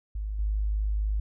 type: tone with level steps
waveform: sine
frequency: 51.91 Hz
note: G#1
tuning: in tune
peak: -29 / -24 dBFS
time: 0.15-1.2 s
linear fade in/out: 5 ms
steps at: 0.39 s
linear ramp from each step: 2 ms
effects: none